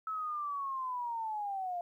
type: linear sweep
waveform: sine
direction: down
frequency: 1305 to 690 Hz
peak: -34 dBFS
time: 0.07-1.81 s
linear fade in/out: 2 ms
effects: 12-bit